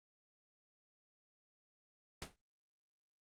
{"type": "noise with exponential decay", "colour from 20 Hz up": "pink", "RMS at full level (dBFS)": -40, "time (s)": [2.22, 2.36], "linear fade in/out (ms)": 0, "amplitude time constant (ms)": 30, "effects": ["low-pass 9000 Hz 12 dB/octave", "Opus 48 kbps"]}